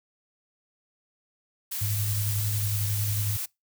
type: noise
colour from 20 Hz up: blue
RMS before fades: -32 dBFS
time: 1.71-3.46 s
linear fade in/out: 10 ms
type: tone with tremolo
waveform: sine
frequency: 103.83 Hz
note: G#2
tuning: in tune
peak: -25 dBFS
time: 1.81-3.37 s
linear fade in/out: 10 ms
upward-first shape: square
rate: 11 Hz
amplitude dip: 25%
effects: noise-tail reverb RT60 0.2 s tail -24 dB re dry